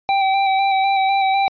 square tone with vibrato, 778 Hz, G5, 13 cents flat, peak -15 dBFS, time 0.09-1.48 s, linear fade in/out 0 ms, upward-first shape square, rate 4 Hz, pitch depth 20 cents each way, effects resampled to 11025 Hz

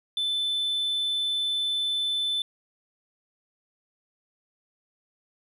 sine tone, 3520 Hz, A7, in tune, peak -22 dBFS, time 0.17-2.42 s, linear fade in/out 2 ms, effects tanh soft clip ceiling -23 dBFS

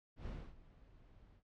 brown noise with ADSR envelope, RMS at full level -43 dBFS, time 0.16-1.43 s, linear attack 110 ms, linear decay 270 ms, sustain -19 dB, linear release 81 ms, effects low-pass 4000 Hz 12 dB/octave

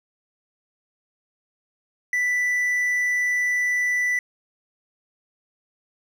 triangle tone, 1978 Hz, B6, 2 cents sharp, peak -18 dBFS, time 2.13-4.19 s, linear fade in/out 2 ms, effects none

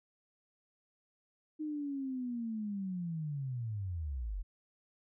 sine linear sweep, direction down, 311.1 to 40.59 Hz, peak -35 dBFS, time 1.59-4.43 s, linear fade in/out 20 ms, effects none

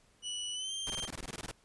sawtooth tone with pitch glide, 2950 to 3162 Hz, F#7 to G7, -6 to +14 cents, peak -33 dBFS, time 0.22-1.09 s, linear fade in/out 50 ms, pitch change +120 cents, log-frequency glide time 0.53-0.73 s
pink noise bursts, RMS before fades -41 dBFS, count 13, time 0.87-1.512 s, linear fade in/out 0 ms, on 30 ms, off 21 ms
effects pink hiss -67 dBFS RMS until 1.64 s + resampled to 24000 Hz

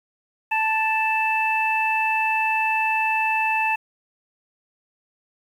harmonic tone, 880 Hz, A5, in tune, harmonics 1 / 2 / 3, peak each -22 / -29 / -22 dBFS, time 0.51-3.76 s, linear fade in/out 10 ms, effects 8-bit

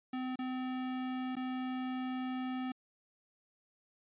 square tone with dropouts, 256.3 Hz, C4, 36 cents flat, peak -36 dBFS, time 0.13-2.72 s, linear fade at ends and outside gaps 5 ms, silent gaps 0.358-0.389 / 1.355-1.366 s, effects resampled to 8000 Hz

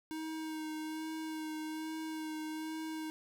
square tone with vibrato, 314.2 Hz, D#4, 17 cents sharp, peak -39 dBFS, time 0.11-3.1 s, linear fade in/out 0 ms, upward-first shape sine, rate 1.2 Hz, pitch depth 17 cents each way, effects 13-bit

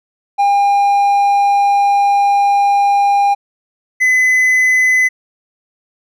triangle tone pair in turn, 805 / 2020 Hz, G5 / B6, +46 / +39 cents, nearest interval octave + major third, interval 1593 cents, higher second, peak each -7 dBFS, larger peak neither, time 0.38-3.35 / 4-5.09 s, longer first, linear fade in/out 20 ms, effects none

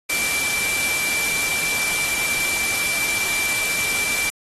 sine tone in noise, 2343 Hz, D7, 5 cents flat, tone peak -23 dBFS, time 0.09-4.3 s, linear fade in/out 10 ms, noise white, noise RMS -24 dBFS, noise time 0.09-4.3 s, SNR -2 dB, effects AAC 32 kbps

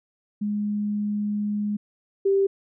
sine tone pair in turn, 207.7 / 392.1 Hz, G#3 / G4, 0 / 0 cents, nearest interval major seventh, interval 1100 cents, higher second, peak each -23 / -17 dBFS, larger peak second, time 0.41-1.77 / 2.25-2.47 s, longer first, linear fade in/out 10 ms, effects none

